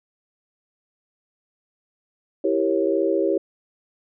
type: chord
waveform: sine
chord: E diminished seventh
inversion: none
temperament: equal with one note detuned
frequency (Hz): 329.6 / 392 / 466.2 / 547.4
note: E4 / G4 / Bb4 / Db5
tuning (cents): 0 / 0 / 0 / -22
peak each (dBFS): -23 / -22 / -27 / -24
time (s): 2.44-3.38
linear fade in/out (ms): 5
effects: none